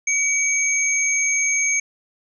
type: tone pair together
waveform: sine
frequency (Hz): 2275 / 6435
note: C#7 / G8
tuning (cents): +44 / +44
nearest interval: octave + tritone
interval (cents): 1800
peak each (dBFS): -20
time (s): 0.07-1.8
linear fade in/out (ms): 5
effects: none